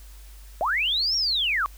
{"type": "linear two-way sweep", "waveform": "sine", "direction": "up then down", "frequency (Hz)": [587, 5640, 1067], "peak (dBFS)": -21, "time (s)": [0.61, 1.66], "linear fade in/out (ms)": 0, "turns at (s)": 1.16, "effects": ["added 50 Hz sine -42 dBFS peak until 1.77 s", "white hiss -53 dBFS RMS until 1.77 s"]}